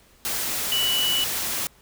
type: tone in noise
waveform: sine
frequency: 2956 Hz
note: F#7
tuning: 2 cents flat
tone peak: -21 dBFS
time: 0.72-1.24 s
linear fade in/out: 0 ms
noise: white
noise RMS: -27 dBFS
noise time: 0.25-1.67 s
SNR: +3 dB
effects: pink hiss -56 dBFS RMS until 1.81 s